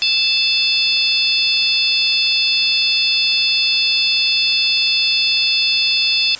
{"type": "harmonic tone with a mistuned harmonic", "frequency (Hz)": 880, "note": "A5", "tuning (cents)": 0, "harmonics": [3, 4, 5, 6], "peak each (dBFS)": [-19, -19, -19, -19], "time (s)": [0.02, 6.35], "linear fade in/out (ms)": 0, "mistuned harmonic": 6, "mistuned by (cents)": -88, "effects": ["white hiss -35 dBFS RMS until 6.39 s", "resampled to 16000 Hz"]}